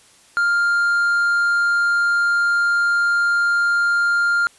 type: tone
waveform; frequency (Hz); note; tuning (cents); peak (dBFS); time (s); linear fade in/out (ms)
triangle; 1400; F6; +4; -13; 0.37-4.47; 0
effects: white hiss -51 dBFS RMS until 4.58 s + resampled to 24000 Hz